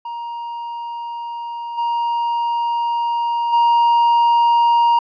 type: tone with level steps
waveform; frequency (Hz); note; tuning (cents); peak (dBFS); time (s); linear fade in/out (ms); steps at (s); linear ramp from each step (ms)
triangle; 940; A#5; +14; -23 / -15 / -9; 0.05-4.99; 5; 1.77 / 3.52; 20
effects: resampled to 11025 Hz